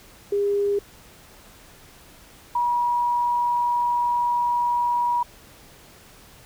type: tone pair in turn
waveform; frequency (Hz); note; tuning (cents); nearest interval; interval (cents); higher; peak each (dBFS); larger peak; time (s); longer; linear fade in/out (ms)
sine; 404.7 / 962.5; G#4 / B5; -45 / -45; octave + minor third; 1500; second; -19; neither; 0.32-0.79 / 2.55-5.23; second; 5
effects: pink hiss -49 dBFS RMS until 6.45 s

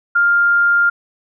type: tone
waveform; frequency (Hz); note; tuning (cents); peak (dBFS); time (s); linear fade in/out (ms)
sine; 1401; F6; +5; -10; 0.15-0.9; 10
effects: none

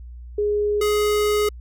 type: tone pair in turn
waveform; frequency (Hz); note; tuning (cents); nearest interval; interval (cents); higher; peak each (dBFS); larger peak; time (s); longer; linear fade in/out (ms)
sine / square; 415.3 / 418.7; G#4 / G#4; 0 / +14; unison; 14; second; -18; neither; 0.38-0.81 / 0.81-1.49; second; 5
effects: added 60 Hz sine -35 dBFS peak until 1.6 s

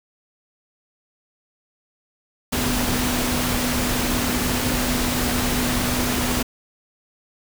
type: tone in noise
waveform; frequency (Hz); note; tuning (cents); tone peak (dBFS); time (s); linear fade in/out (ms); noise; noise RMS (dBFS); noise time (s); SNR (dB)
sine; 246.9; B3; 0; -25; 2.52-6.43; 10; pink; -23; 2.52-6.43; -5
effects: none

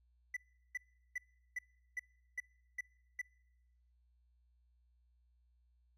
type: tone bursts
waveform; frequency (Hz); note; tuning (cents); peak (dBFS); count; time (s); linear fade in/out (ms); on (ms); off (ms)
triangle; 1986; B6; +9; -35; 8; 0.34-3.216; 5; 27; 380
effects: noise-tail reverb RT60 1.0 s tail -25 dB re dry + added 60 Hz sine -69 dBFS peak until 5.97 s

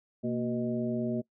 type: harmonic tone with a mistuned harmonic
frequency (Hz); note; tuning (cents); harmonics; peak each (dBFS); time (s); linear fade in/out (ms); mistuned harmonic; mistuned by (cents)
124; B2; +7; 1 / 2 / 3 / 4 / 5; -38 / -30 / -35 / -44 / -37; 0.23-1.22; 20; 2; -110
effects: noise-tail reverb RT60 0.1 s tail -22 dB re dry

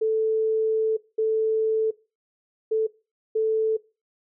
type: tone bursts at uneven times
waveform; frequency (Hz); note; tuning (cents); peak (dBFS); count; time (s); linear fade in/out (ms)
sine; 440; A4; 0; -19; 4; 0.01-0.97 / 1.18-1.91 / 2.71-2.87 / 3.35-3.77; 10
effects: noise-tail reverb RT60 0.3 s tail -20 dB re dry

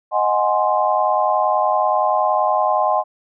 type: chord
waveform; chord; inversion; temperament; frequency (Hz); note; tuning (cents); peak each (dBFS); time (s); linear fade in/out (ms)
sine; Ab dominant seventh; second; equal; 622.3 / 740 / 830.6 / 1046.5; Eb5 / Gb5 / Ab5 / C6; 0 / 0 / 0 / 0; -20; 0.11-3.04; 50
effects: none

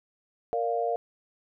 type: chord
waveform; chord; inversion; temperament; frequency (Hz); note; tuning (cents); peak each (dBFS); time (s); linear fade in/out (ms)
sine; Bb major; none; equal with one note detuned; 464.6 / 587.3 / 698.5; Bb4 / D5 / F5; -6 / 0 / 0; -29 / -33 / -28; 0.53-0.96; 0
effects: none

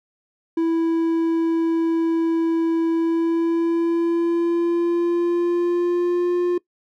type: tone with pitch glide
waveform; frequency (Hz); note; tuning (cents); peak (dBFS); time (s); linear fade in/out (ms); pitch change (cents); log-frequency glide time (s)
triangle; 329.6 to 353.3; E4 to F4; 0 to +20; -15; 0.57-6.58; 5; +120; 2.91-6.36
effects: noise-tail reverb RT60 0.1 s tail -21 dB re dry

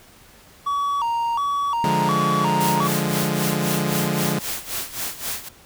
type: tone with vibrato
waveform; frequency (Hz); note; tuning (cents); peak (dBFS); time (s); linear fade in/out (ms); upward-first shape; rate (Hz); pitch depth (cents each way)
triangle; 1028; C6; -31; -18; 0.66-2.88; 10; square; 1.4; 170
type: chord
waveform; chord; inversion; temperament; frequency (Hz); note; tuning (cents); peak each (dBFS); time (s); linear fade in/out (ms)
sawtooth; D diminished; none; equal; 146.83 / 174.61 / 207.7; D3 / F3 / Ab3; 0 / 0 / 0; -21; 1.84-4.39; 2
type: noise with tremolo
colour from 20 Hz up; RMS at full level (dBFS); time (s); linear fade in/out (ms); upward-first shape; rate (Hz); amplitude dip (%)
white; -26; 2.6-5.49; 10; sine; 3.8; 80
effects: pink hiss -49 dBFS RMS until 5.65 s

